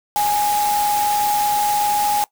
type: tone in noise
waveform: sine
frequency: 829 Hz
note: G#5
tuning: 3 cents flat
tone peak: -16 dBFS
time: 0.16-2.24 s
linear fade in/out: 0 ms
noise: white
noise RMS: -26 dBFS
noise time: 0.16-2.24 s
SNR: +7 dB
effects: noise-tail reverb RT60 0.1 s tail -20 dB re dry